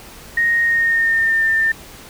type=tone with pitch glide; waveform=sine; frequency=1864.7 to 1796 Hz; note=A#6 to A6; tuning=0 to +35 cents; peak=-13 dBFS; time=0.37-1.72 s; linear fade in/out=5 ms; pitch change=-65 cents; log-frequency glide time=0.62-1.43 s; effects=pink hiss -39 dBFS RMS until 2.09 s